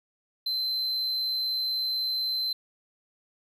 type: tone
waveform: triangle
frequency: 4082 Hz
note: C8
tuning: 44 cents flat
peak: -25 dBFS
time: 0.46-2.53 s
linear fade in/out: 5 ms
effects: none